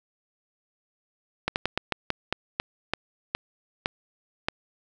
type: slowing click train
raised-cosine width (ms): 0.3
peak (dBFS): -8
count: 12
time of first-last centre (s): 1.48-4.485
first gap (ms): 79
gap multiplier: 1.23
effects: none